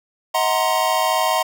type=chord; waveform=square; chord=C half-diminished seventh; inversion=first; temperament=equal with one note detuned; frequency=636.1 / 740 / 932.3 / 1046.5 Hz; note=Eb5 / Gb5 / Bb5 / C6; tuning=+38 / 0 / 0 / 0 cents; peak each=-23 dBFS; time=0.34-1.43 s; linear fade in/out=10 ms; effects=none